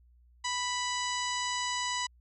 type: harmonic tone with a mistuned harmonic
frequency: 987.8 Hz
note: B5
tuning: in tune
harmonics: 1 / 2 / 3 / 4 / 5 / 6 / 7 / 8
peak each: -34 / -37 / -39 / -40 / -41 / -42 / -42 / -43 dBFS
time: 0.44-2.07 s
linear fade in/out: 10 ms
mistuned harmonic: 6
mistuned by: +16 cents
effects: added 60 Hz sine -58 dBFS peak until 2.2 s